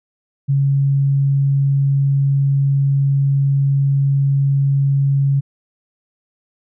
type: tone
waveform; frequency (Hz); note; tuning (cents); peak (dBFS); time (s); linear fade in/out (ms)
sine; 138.59; C#3; 0; -12; 0.48-5.41; 20
effects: none